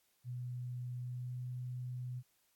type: tone with pitch glide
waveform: sine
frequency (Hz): 123.8 to 125.02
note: B2 to B2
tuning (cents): +5 to +22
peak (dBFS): -39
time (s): 0.24-2.23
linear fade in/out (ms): 50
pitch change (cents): +17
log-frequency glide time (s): 0.99-1.43
effects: white hiss -75 dBFS RMS until 2.55 s + AAC 64 kbps